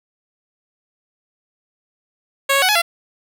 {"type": "tone with pitch steps", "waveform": "10% pulse", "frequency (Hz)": [550, 553, 745, 843, 681], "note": ["C#5", "C#5", "F#5", "G#5", "F5"], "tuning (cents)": [-14, -4, 12, 26, -44], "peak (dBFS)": -5, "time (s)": [2.49, 2.82], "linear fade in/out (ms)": 10, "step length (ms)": 66, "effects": []}